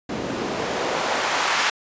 white noise with band-pass filter sweep, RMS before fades -24 dBFS, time 0.09-1.7 s, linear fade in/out 5 ms, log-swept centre 210 to 1500 Hz, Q 0.96, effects resampled to 16000 Hz

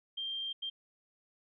sine tone bursts at uneven times, 3177 Hz, G7, 23 cents sharp, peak -35 dBFS, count 2, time 0.17-0.53 / 0.62-0.7 s, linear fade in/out 10 ms, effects none

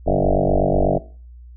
sine tone with frequency modulation, 311.3 Hz, D#4, 1 cent sharp, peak -14 dBFS, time 0.06-0.99 s, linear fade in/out 20 ms, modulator 48.2 Hz, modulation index 8, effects noise-tail reverb RT60 0.4 s tail -18 dB re dry + added 60 Hz sine -38 dBFS peak until 1.56 s

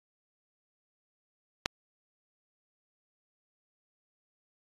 click, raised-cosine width 0.2 ms, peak -8 dBFS, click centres 1.659 s, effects AAC 32 kbps

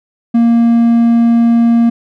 triangle tone, 233.1 Hz, A#3, in tune, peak -4 dBFS, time 0.34-1.9 s, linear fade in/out 10 ms, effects none

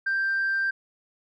sine tone, 1576 Hz, G6, 9 cents sharp, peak -21 dBFS, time 0.06-0.71 s, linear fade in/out 10 ms, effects tanh soft clip ceiling -20 dBFS

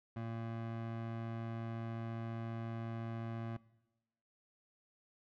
25% pulse tone, 114.4 Hz, A#2, 32 cents flat, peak -36 dBFS, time 0.16-3.57 s, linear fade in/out 5 ms, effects noise-tail reverb RT60 1.0 s tail -20 dB re dry + low-pass 2000 Hz 12 dB/octave

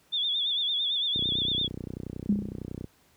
sine tone with vibrato, 3492 Hz, A7, 14 cents flat, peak -25 dBFS, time 0.12-1.68 s, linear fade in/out 20 ms, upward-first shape sine, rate 8.9 Hz, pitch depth 80 cents each way
click train, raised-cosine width 3 ms, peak -22 dBFS, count 53, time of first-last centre 1.16-2.843 s, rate 30.9 Hz
sine tone with exponential decay, 203.3 Hz, G#3, 37 cents flat, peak -18 dBFS, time 2.29-2.64 s, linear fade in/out 5 ms, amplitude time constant 74 ms
effects pink hiss -63 dBFS RMS until 3.16 s + high-pass 60 Hz 12 dB/octave

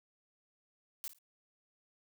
blue noise with echo, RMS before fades -41 dBFS, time 1.04-1.08 s, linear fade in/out 0 ms, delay 53 ms, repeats 2, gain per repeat -14 dB, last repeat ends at 1.186 s, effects none

